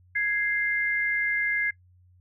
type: tone pair together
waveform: sine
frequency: 1661.2 / 2093 Hz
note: G#6 / C7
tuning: 0 / 0 cents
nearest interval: major third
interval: 400 cents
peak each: -26 dBFS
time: 0.15-1.71 s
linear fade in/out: 10 ms
effects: noise-tail reverb RT60 0.1 s tail -20 dB re dry + added 90 Hz sine -55 dBFS peak until 2.2 s